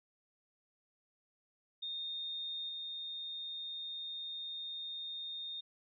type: tone with level steps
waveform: sine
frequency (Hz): 3668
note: A#7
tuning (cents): -29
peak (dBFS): -38 / -40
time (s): 1.82-5.61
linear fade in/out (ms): 10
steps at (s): 2.69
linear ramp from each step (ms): 2
effects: none